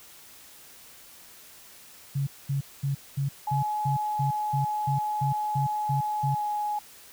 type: tone bursts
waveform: sine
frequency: 138.59 Hz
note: C#3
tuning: in tune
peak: -24 dBFS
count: 13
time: 2.15-6.35 s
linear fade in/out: 10 ms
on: 120 ms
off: 220 ms
type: tone with pitch glide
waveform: sine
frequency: 845 to 837.2 Hz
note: G#5 to G#5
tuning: +30 to +14 cents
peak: -26 dBFS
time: 3.47-6.79 s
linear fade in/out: 5 ms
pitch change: -16 cents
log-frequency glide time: 6.32-6.42 s
effects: white hiss -50 dBFS RMS until 7.12 s